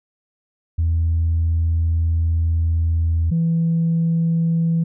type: tone pair in turn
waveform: sine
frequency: 82.41 / 165.54 Hz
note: E2 / E3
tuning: 0 / +8 cents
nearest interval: octave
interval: 1208 cents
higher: second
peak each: -14 dBFS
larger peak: neither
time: 0.78-3.31 / 3.31-4.84 s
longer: first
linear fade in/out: 10 ms
effects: tanh soft clip ceiling -12 dBFS